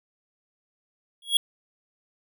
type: tone with exponential growth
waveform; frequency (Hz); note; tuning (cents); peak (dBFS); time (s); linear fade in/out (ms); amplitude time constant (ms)
square; 3322; G#7; 0; -14; 1.22-1.37; 2; 31
effects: none